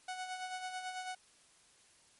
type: tone with tremolo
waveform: sawtooth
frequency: 740 Hz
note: F#5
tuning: in tune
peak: -34 dBFS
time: 0.08-1.15 s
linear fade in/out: 5 ms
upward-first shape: sine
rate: 9.1 Hz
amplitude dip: 50%
effects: white hiss -65 dBFS RMS until 2.19 s + MP3 48 kbps